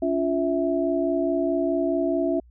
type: tone cluster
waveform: sine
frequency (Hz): 283.5 / 348.2 / 656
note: C#4 / F4 / E5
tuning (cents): +39 / -5 / -9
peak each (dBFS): -25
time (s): 0.02-2.4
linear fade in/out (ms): 5
effects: added 60 Hz sine -49 dBFS peak until 2.5 s